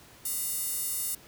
square tone with high-pass filter, 408.2 Hz, G#4, 30 cents flat, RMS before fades -32 dBFS, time 0.25-1.15 s, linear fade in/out 5 ms, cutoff 9900 Hz, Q 1.2, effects pink hiss -53 dBFS RMS until 1.27 s + high-pass 60 Hz 12 dB/octave

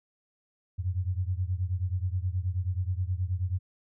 sine beating tone pair, 88.2 / 97.6 Hz, F2 / G2, +18 / -7 cents, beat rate 9.4 Hz, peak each -29 / -31 dBFS, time 0.78-3.59 s, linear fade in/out 20 ms, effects none

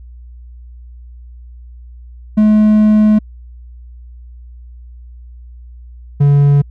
triangle tone pair in turn, 213.4 / 142.75 Hz, G#3 / D3, +47 / -49 cents, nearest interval perfect fifth, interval 696 cents, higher first, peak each -4 dBFS, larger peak neither, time 2.37-3.19 / 6.2-6.62 s, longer first, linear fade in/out 10 ms, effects added 60 Hz sine -32 dBFS peak until 6.7 s

